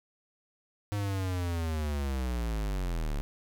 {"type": "linear sweep", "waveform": "square", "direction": "down", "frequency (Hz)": [103.8, 34.02], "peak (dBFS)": -30, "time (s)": [0.92, 3.21], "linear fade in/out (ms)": 0, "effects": []}